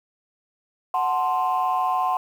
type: chord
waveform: sine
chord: F# diminished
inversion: none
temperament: equal with one note detuned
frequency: 740 / 874.4 / 1046.5 Hz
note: F#5 / A5 / C6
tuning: 0 / -11 / 0 cents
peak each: -22 / -27 / -22 dBFS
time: 0.94-2.17 s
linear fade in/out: 2 ms
effects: tanh soft clip ceiling -14 dBFS + 8-bit